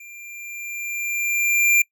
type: tone with level ramp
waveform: square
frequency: 2380 Hz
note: D7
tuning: 22 cents sharp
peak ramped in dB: -40 to -13 dBFS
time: 0-1.82 s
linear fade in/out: 5 ms
effects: noise-tail reverb RT60 0.1 s tail -23 dB re dry